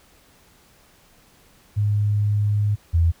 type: tone pair in turn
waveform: sine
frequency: 103.83 / 83.55 Hz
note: G#2 / E2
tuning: 0 / +24 cents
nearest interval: major third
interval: 376 cents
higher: first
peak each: -17 / -14 dBFS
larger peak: second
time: 1.76-2.76 / 2.93-3.12 s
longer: first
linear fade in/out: 20 ms
effects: pink hiss -55 dBFS RMS until 3.2 s